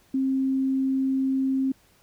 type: tone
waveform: sine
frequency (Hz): 266.1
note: C4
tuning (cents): +29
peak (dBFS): -21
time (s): 0.14-1.72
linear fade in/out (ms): 5
effects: pink hiss -60 dBFS RMS until 2.02 s